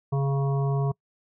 harmonic tone with a mistuned harmonic, 138.4 Hz, C#3, 2 cents flat, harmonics 1 / 3 / 5 / 7 / 8, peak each -22 / -32 / -36 / -39 / -40 dBFS, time 0.12-0.92 s, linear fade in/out 10 ms, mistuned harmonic 7, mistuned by -21 cents, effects noise-tail reverb RT60 0.1 s tail -25 dB re dry

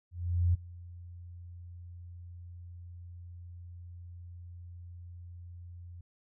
sine tone with ADSR envelope, 87.31 Hz, F2, in tune, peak -22 dBFS, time 0.11-6.01 s, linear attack 430 ms, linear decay 15 ms, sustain -22 dB, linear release 4 ms, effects none

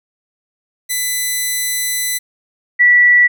5% pulse / sine tone pair in turn, 2000 / 1953.2 Hz, B6 / B6, +21 / -20 cents, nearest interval unison, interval 41 cents, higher first, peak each -6 dBFS, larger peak neither, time 0.89-2.19 / 2.79-3.28 s, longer first, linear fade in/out 20 ms, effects none

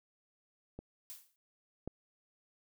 clicks, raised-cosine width 2 ms, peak -31 / -26 dBFS, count 2, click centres 0.79 / 1.876 s
blue noise with exponential decay, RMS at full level -44 dBFS, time 1.1-1.36 s, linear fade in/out 0 ms, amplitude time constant 56 ms
effects none

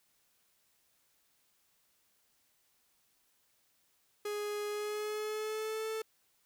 45% pulse tone with pitch glide, 415.7 to 440.4 Hz, G#4 to A4, +2 to +2 cents, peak -35 dBFS, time 4.25-6.02 s, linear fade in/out 5 ms, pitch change +100 cents, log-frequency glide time 4.69-5.87 s, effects white hiss -73 dBFS RMS until 6.45 s

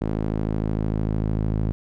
sawtooth tone with band-pass filter sweep, 53.3 Hz, G#1, 46 cents sharp, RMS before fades -24 dBFS, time 0.01-1.72 s, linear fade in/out 0 ms, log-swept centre 270 to 150 Hz, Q 0.76, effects none

